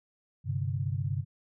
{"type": "chord", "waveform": "sine", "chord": "G suspended fourth", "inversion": "none", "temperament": "equal", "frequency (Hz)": [98, 130.81, 146.83], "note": ["G2", "C3", "D3"], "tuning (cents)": [0, 0, 0], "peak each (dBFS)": [-32, -32, -35], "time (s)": [0.44, 1.25], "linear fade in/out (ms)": 50, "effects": []}